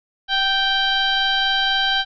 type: tone with frequency modulation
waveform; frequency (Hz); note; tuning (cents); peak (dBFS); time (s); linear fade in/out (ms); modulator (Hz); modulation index
sine; 2349; D7; 0; -16; 0.28-2.05; 50; 787; 2.2
effects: none